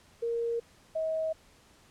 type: tone pair in turn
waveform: sine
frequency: 466.2 / 637.6 Hz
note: A#4 / D#5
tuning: 0 / +42 cents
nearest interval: perfect fourth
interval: 542 cents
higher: second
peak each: -28 dBFS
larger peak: neither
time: 0.22-0.6 / 0.95-1.33 s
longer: neither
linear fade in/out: 10 ms
effects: pink hiss -60 dBFS RMS until 1.9 s + low-pass 10000 Hz 12 dB/octave